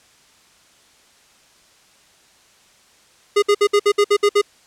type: tone bursts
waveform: square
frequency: 410 Hz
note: G#4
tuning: 22 cents flat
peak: -12 dBFS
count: 9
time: 3.36-4.416 s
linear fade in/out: 10 ms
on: 64 ms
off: 60 ms
effects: white hiss -53 dBFS RMS until 4.66 s + low-pass 8000 Hz 12 dB/octave